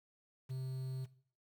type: tone with quantisation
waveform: triangle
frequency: 130.81 Hz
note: C3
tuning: in tune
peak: -36 dBFS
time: 0.49-1.06 s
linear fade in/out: 20 ms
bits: 10
effects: noise-tail reverb RT60 0.5 s tail -17 dB re dry